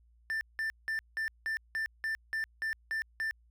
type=tone bursts; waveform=triangle; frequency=1779 Hz; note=A6; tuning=19 cents sharp; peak=-29 dBFS; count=11; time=0.3-3.31 s; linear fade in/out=0 ms; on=110 ms; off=180 ms; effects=added 58 Hz sine -61 dBFS peak until 3.5 s